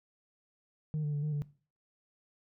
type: tone with pitch steps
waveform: sine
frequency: 153.3 / 147.9 / 145.4 / 151.9 / 145.5 Hz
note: D#3 / D3 / D3 / D#3 / D3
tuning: -25 / +13 / -17 / -41 / -16 cents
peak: -28 dBFS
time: 0.94-1.42 s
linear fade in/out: 0 ms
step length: 96 ms
effects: noise-tail reverb RT60 0.4 s tail -20 dB re dry + tanh soft clip ceiling -29 dBFS